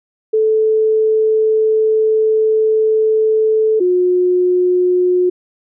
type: tone pair in turn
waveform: sine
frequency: 436.9 / 361.2 Hz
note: A4 / F#4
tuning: -12 / -42 cents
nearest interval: minor third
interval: 330 cents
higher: first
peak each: -10 dBFS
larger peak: neither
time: 0.33-3.8 / 3.8-5.3 s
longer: first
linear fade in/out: 10 ms
effects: none